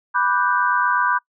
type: chord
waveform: sine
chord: G major seventh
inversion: first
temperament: equal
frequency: 987.8 / 1174.7 / 1480 / 1568 Hz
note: B5 / D6 / F#6 / G6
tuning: 0 / 0 / 0 / 0 cents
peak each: -20 / -22 / -23 / -22 dBFS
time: 0.14-1.19 s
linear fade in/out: 20 ms
effects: noise-tail reverb RT60 0.1 s tail -24 dB re dry